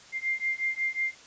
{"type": "beating tone pair", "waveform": "sine", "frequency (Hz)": [2100, 2105.5], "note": ["C7", "C7"], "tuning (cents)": [6, 10], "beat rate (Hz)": 5.5, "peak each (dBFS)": -30, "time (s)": [0.12, 1.15], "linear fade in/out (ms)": 50, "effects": ["white hiss -51 dBFS RMS until 1.26 s", "resampled to 16000 Hz"]}